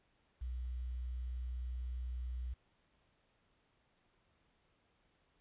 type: tone with quantisation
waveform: sine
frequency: 61.74 Hz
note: B1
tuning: in tune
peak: -38 dBFS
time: 0.41-2.54 s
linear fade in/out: 10 ms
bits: 11
effects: pink hiss -75 dBFS RMS until 5.4 s + resampled to 8000 Hz